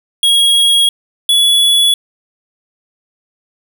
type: tone pair in turn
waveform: square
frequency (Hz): 3303 / 3402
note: G#7 / G#7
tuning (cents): -10 / +41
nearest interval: minor second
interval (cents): 51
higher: second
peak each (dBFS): -8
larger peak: neither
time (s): 0.23-0.89 / 1.29-1.94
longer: first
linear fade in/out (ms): 2
effects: none